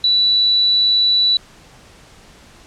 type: tone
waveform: sine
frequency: 3951 Hz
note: B7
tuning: in tune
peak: -11 dBFS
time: 0.04-1.37 s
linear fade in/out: 2 ms
effects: pink hiss -45 dBFS RMS until 2.66 s + low-pass 8000 Hz 12 dB/octave